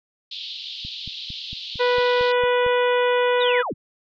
pink band-pass noise, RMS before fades -34 dBFS, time 0.31-2.32 s, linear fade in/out 5 ms, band 3100 to 4300 Hz, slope 48 dB/octave
click train, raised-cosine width 5 ms, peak -25 dBFS, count 9, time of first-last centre 0.85-2.664 s, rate 4.41 Hz
harmonic tone, 491.9 Hz, B4, 7 cents flat, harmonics 1 / 2 / 3 / 4 / 5 / 6 / 7, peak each -18 / -24 / -28 / -30 / -32 / -34 / -35 dBFS, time 1.79-3.63 s, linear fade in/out 20 ms
sine linear sweep, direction down, 3957 to 43.65 Hz, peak -24 dBFS, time 3.4-3.74 s, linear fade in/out 20 ms
effects none

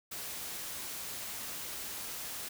white noise, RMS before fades -41 dBFS, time 0.11-2.49 s, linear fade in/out 10 ms, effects none

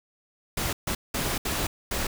pink noise bursts at uneven times, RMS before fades -28 dBFS, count 5, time 0.57-0.73 / 0.87-0.95 / 1.14-1.38 / 1.45-1.67 / 1.91-2.07 s, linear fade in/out 5 ms, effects none

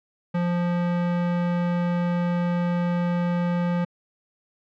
square tone, 174.8 Hz, F3, 2 cents sharp, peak -22 dBFS, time 0.34-3.85 s, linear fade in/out 10 ms, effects low-pass 2000 Hz 12 dB/octave

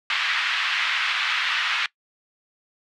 white band-pass noise, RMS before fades -24 dBFS, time 0.1-1.86 s, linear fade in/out 2 ms, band 1200 to 3200 Hz, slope 24 dB/octave, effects noise-tail reverb RT60 0.1 s tail -21 dB re dry

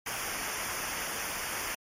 pink noise with comb filter, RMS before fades -35 dBFS, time 0.06-1.75 s, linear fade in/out 5 ms, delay 0.25 ms, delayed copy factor -0.8, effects MP3 64 kbps

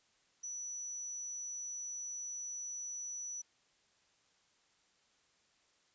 sine tone, 5920 Hz, F#8, in tune, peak -40 dBFS, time 0.43-3.42 s, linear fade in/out 10 ms, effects white hiss -72 dBFS RMS until 5.94 s + resampled to 16000 Hz

